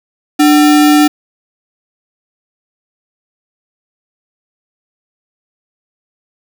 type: tone with sample-and-hold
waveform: sine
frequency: 297.3 Hz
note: D4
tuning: 21 cents sharp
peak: -4 dBFS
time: 0.39-1.08 s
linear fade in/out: 10 ms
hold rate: 1050 Hz
effects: none